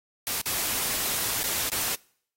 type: noise with dropouts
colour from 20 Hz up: white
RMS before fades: -28 dBFS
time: 0.27-1.95 s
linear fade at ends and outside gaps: 0 ms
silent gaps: 0.414-0.459 / 1.432-1.439 / 1.69-1.718 s
effects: noise-tail reverb RT60 0.6 s tail -25 dB re dry + AAC 48 kbps